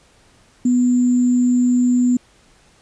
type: tone with sample-and-hold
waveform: sine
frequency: 246.9 Hz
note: B3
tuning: in tune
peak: -12 dBFS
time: 0.65-2.17 s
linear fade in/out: 5 ms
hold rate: 7350 Hz
effects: pink hiss -53 dBFS RMS until 2.81 s + resampled to 22050 Hz